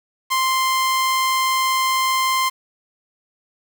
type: tone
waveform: sawtooth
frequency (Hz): 1046.5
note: C6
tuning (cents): 0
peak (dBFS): -13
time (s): 0.3-2.5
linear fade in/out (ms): 20
effects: 7-bit